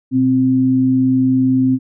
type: tone pair together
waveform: sine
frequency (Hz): 122.99 / 260.6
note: B2 / C4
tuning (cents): -7 / -7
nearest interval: octave + minor second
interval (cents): 1300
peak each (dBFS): -20 / -11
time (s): 0.11-1.79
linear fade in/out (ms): 50
effects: none